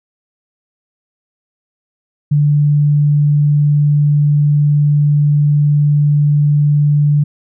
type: tone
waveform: sine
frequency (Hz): 146.83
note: D3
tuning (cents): 0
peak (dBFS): -8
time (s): 2.31-7.24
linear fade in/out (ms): 10
effects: none